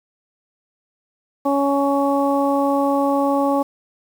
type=harmonic tone; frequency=279.5 Hz; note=C#4; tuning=14 cents sharp; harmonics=1 / 2 / 3 / 4; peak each=-19 / -20 / -22 / -25 dBFS; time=1.45-3.63 s; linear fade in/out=10 ms; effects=7-bit